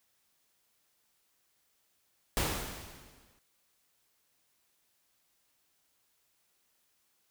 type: noise with exponential decay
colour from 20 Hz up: pink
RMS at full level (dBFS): -29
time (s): 2.37-3.39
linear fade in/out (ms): 0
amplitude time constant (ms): 220
effects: white hiss -74 dBFS RMS until 7.3 s